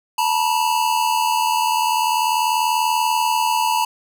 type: tone pair together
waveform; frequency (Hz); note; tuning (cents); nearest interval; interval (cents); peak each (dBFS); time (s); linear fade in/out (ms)
square; 886 / 966.4; A5 / B5; +12 / -38; major second; 150; -20; 0.18-3.85; 5
effects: none